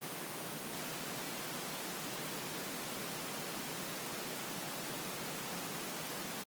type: high-pass noise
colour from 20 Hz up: pink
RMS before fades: -42 dBFS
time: 0.01-6.44 s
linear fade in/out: 20 ms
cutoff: 140 Hz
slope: 48 dB/octave
effects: Opus 24 kbps